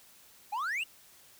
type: exponential sweep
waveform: triangle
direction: up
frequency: 784 to 2948 Hz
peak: -29 dBFS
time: 0.52-0.84 s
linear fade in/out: 10 ms
effects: white hiss -58 dBFS RMS until 1.39 s